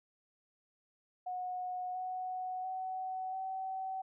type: tone with pitch steps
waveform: sine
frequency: 730 / 740.2 / 750.5 / 761 Hz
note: F#5 / F#5 / F#5 / F#5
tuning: -24 / 0 / +24 / +48 cents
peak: -36 dBFS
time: 1.26-4.02 s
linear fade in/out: 10 ms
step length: 690 ms
effects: none